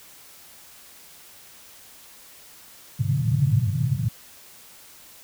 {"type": "band-pass noise", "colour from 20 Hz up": "white", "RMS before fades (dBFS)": -22, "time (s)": [2.99, 4.09], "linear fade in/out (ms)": 10, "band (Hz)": [110, 140], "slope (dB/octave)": 48, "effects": ["white hiss -48 dBFS RMS until 5.23 s"]}